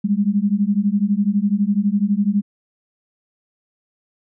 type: beating tone pair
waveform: sine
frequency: 197.5 / 209.5 Hz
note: G3 / G#3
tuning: +13 / +15 cents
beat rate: 12 Hz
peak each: -18 dBFS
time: 0.04-2.42 s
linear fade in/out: 10 ms
effects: none